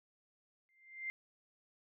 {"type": "tone with exponential growth", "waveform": "sine", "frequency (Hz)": 2093, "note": "C7", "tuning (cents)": 0, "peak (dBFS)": -35, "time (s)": [0.69, 1.1], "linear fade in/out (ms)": 0, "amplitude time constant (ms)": 89, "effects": []}